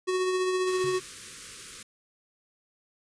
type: tone with tremolo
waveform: square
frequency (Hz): 370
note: F#4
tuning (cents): 0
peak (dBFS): -24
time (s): 0.07-1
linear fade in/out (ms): 20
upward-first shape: triangle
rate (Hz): 15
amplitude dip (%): 35
type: band-stop noise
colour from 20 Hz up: white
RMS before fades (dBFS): -42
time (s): 0.67-1.83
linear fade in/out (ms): 5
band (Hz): 530 to 1100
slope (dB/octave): 96
type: tone with exponential decay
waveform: triangle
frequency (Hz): 140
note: C#3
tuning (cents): +18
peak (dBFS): -32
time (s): 0.84-1.12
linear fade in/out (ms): 0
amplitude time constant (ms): 60
effects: resampled to 22050 Hz